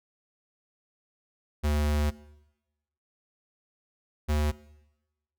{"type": "tone pair in turn", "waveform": "square", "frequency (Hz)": [74.4, 75.09], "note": ["D2", "D2"], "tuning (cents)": [23, 39], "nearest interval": "unison", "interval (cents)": 16, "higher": "second", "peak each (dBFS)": -24, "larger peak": "neither", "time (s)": [[1.63, 2.11], [4.28, 4.52]], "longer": "first", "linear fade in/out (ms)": 20, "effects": ["noise-tail reverb RT60 1.0 s tail -20 dB re dry"]}